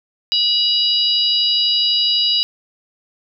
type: harmonic tone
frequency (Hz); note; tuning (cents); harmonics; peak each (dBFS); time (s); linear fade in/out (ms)
972; B5; -28; 3 / 4 / 5; -18 / -18 / -18; 0.32-2.43; 0
effects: none